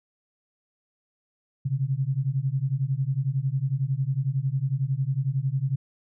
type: beating tone pair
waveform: sine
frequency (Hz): 129.3 / 140.3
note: C3 / C#3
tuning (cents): -20 / +21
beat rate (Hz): 11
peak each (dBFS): -26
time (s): 1.65-5.76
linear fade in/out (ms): 10
effects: none